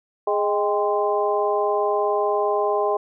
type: harmonic tone with a mistuned harmonic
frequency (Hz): 207.7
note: G#3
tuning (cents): 0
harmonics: 2 / 3 / 4 / 5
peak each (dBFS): -22 / -24 / -25 / -26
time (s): 0.27-2.97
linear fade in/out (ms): 5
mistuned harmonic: 4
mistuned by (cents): -69
effects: none